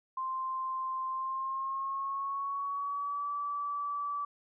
sine tone with pitch glide, 1046.5 to 1154.5 Hz, C6 to D6, 0 to -30 cents, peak -32 dBFS, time 0.17-4.25 s, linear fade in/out 5 ms, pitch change +170 cents, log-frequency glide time 1.09-3.3 s, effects none

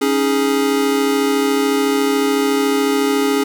square chord, C# suspended second, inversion none, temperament equal, 277.2 / 311.1 / 415.3 Hz, C#4 / D#4 / G#4, 0 / 0 / 0 cents, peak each -18 / -24 / -18 dBFS, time 0.01-3.44 s, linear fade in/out 10 ms, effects none

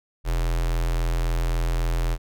square tone with notch filter, 41.84 Hz, E1, 27 cents sharp, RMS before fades -23 dBFS, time 0.24-2.18 s, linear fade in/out 50 ms, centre 220 Hz, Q 1.6, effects none

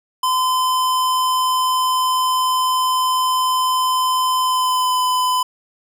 square tone with pitch glide, 1023 to 1009.5 Hz, C6 to B5, -39 to +38 cents, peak -16 dBFS, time 0.23-5.43 s, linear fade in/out 5 ms, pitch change -23 cents, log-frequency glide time 4.41-5.02 s, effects none

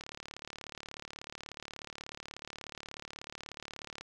click train, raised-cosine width 0.2 ms, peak -25 dBFS, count 147, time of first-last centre 0.01-4.01 s, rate 36.5 Hz, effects none

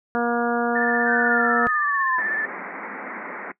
harmonic tone, 237.5 Hz, A#3, 33 cents sharp, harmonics 1 / 2 / 3 / 4 / 5 / 6 / 7, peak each -25 / -25 / -26 / -31 / -31 / -27 / -34 dBFS, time 0.15-1.67 s, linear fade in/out 0 ms
sine tone with vibrato, 1760 Hz, A6, in tune, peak -22 dBFS, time 0.75-2.46 s, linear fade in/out 10 ms, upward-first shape triangle, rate 16 Hz, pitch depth 41 cents each way
sine linear sweep, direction down, 1568 to 987.8 Hz, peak -22 dBFS, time 1.05-2.22 s, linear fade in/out 50 ms
white band-pass noise, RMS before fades -34 dBFS, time 2.18-3.52 s, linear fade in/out 5 ms, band 180 to 2200 Hz, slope 96 dB/octave
effects noise-tail reverb RT60 0.1 s tail -19 dB re dry

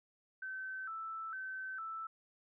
sine tone with vibrato, 1424 Hz, F6, 33 cents sharp, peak -40 dBFS, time 0.42-2.07 s, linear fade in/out 5 ms, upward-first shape square, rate 1.1 Hz, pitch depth 130 cents each way, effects none

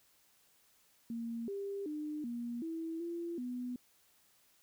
sine tone with pitch steps, 231.5 / 398.2 / 301.8 / 237.7 / 326.5 / 340.6 / 247.7 Hz, A#3 / G4 / D4 / A#3 / E4 / F4 / B3, -12 / +27 / +47 / +34 / -17 / -43 / +5 cents, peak -37 dBFS, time 1.1-3.76 s, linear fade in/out 2 ms, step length 380 ms, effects white hiss -69 dBFS RMS until 4.62 s

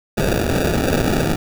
white noise with sample-and-hold, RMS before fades -18 dBFS, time 0.17-1.36 s, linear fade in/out 10 ms, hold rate 1050 Hz, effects none

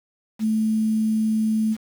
sine tone with quantisation, 218.6 Hz, A3, 11 cents flat, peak -18 dBFS, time 0.39-1.77 s, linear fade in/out 50 ms, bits 7, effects none

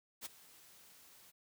white noise with ADSR envelope, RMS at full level -42 dBFS, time 0.21-1.32 s, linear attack 46 ms, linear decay 17 ms, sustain -19 dB, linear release 25 ms, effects high-pass 60 Hz 12 dB/octave

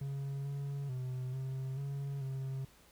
triangle tone with pitch steps, 138.4 / 140.4 / 127.8 / 132.3 / 139.5 / 133.7 Hz, C#3 / C#3 / C3 / C3 / C#3 / C3, -2 / +22 / -40 / +20 / +11 / +38 cents, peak -34 dBFS, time 0.01-2.65 s, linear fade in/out 5 ms, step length 440 ms, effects added 60 Hz sine -67 dBFS peak until 2.91 s + pink hiss -63 dBFS RMS until 2.91 s

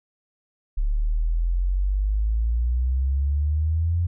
sine exponential sweep, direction up, 35.31 to 87.9 Hz, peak -19 dBFS, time 0.77-4.07 s, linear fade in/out 10 ms, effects none

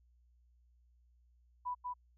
sine tone with echo, 989 Hz, B5, 2 cents sharp, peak -35 dBFS, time 1.65-1.75 s, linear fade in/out 20 ms, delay 190 ms, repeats 1, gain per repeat -2 dB, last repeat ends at 1.94 s, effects added 60 Hz sine -65 dBFS peak until 2.17 s

